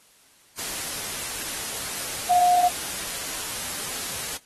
sine tone in noise, 716 Hz, F5, 43 cents sharp, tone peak -15 dBFS, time 2.29-2.69 s, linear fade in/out 20 ms, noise white, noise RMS -31 dBFS, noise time 0.57-4.38 s, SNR +13 dB, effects white hiss -57 dBFS RMS until 4.45 s + AAC 32 kbps

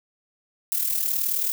violet noise with amplitude modulation, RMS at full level -22 dBFS, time 0.72-1.52 s, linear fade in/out 0 ms, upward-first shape sine, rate 38.9 Hz, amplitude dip 60%, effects none

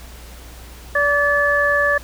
harmonic tone, 577 Hz, D5, 31 cents flat, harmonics 1 / 2 / 3, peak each -19 / -22 / -16 dBFS, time 0.95-1.98 s, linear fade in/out 5 ms, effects added 60 Hz sine -37 dBFS peak until 2.03 s + pink hiss -42 dBFS RMS until 2.03 s

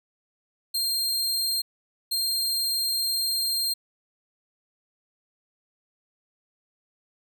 sawtooth tone bursts at uneven times, 4193 Hz, C8, 3 cents sharp, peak -21 dBFS, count 2, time 0.74-1.62 / 2.11-3.74 s, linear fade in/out 10 ms, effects none

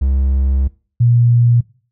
triangle / sine tone pair in turn, 67 / 119.38 Hz, C2 / A#2, +42 / +42 cents, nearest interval minor seventh, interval 1000 cents, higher second, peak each -10 / -8 dBFS, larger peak second, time 0.01-0.68 / 1-1.61 s, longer first, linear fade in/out 10 ms, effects noise-tail reverb RT60 0.4 s tail -21 dB re dry

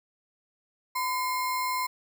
sine tone with sample-and-hold, 1012 Hz, B5, 42 cents sharp, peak -26 dBFS, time 0.95-1.87 s, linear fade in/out 10 ms, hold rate 3150 Hz, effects none

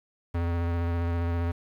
square tone with vibrato, 85.3 Hz, F2, 40 cents flat, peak -26 dBFS, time 0.34-1.52 s, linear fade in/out 10 ms, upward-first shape square, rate 15 Hz, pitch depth 15 cents each way, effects low-pass 2000 Hz 12 dB/octave + 9-bit

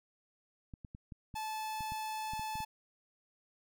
clicks, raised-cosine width 5 ms, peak -34 dBFS, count 11, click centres 0.738 / 0.848 / 0.949 / 1.122 / 1.342 / 1.807 / 1.921 / 2.335 / 2.395 / 2.555 / 2.604 s
45% pulse tone, 869 Hz, A5, 22 cents flat, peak -37 dBFS, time 1.35-2.65 s, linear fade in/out 10 ms
effects none

